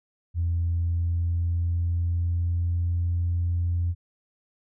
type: tone with pitch glide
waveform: sine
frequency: 85 to 86.54 Hz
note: F2 to F2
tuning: -46 to -15 cents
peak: -21 dBFS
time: 0.34-3.95 s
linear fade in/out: 50 ms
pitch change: +31 cents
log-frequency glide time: 0.67-3.12 s
effects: tanh soft clip ceiling -18 dBFS